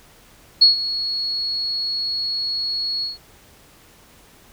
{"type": "tone with ADSR envelope", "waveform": "sine", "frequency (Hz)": 4342, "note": "C#8", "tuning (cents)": -37, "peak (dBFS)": -6, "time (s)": [0.61, 3.18], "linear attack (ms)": 12, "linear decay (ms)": 130, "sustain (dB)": -15, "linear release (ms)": 150, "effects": ["pink hiss -50 dBFS RMS until 4.52 s"]}